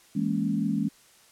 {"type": "chord", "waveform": "sine", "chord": "A# half-diminished seventh", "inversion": "second", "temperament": "equal", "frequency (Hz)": [164.81, 207.7, 233.1, 277.2], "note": ["E3", "G#3", "A#3", "C#4"], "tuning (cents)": [0, 0, 0, 0], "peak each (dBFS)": [-31, -27, -31, -30], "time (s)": [0.15, 0.89], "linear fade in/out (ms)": 10, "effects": ["white hiss -57 dBFS RMS until 1.31 s", "low-pass 11000 Hz 12 dB/octave"]}